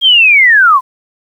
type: linear sweep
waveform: sine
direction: down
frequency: 3264 to 987.8 Hz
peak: -3 dBFS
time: 0.01-0.81 s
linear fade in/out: 50 ms
effects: 7-bit